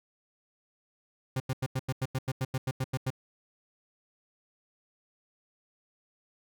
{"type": "tone bursts", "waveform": "40% pulse", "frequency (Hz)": 130.81, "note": "C3", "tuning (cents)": 0, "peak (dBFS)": -27, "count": 14, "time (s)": [1.36, 3.104], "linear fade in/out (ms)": 5, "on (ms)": 41, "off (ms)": 90, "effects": []}